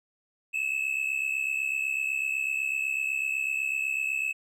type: tone pair together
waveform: triangle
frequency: 2569 / 2637 Hz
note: E7 / E7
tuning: -45 / 0 cents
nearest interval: unison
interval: 45 cents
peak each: -28 dBFS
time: 0.53-4.33 s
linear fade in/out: 20 ms
effects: none